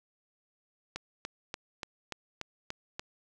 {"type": "click train", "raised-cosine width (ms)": 0.2, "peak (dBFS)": -19, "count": 8, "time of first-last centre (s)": [0.96, 2.995], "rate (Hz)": 3.44, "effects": []}